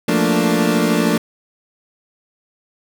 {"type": "chord", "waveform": "30% pulse", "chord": "Bb major seventh", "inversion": "second", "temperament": "equal", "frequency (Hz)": [174.61, 220, 233.1, 293.7], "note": ["F3", "A3", "Bb3", "D4"], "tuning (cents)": [0, 0, 0, 0], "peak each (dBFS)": -17, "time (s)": [0.08, 1.18], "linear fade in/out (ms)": 5, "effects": []}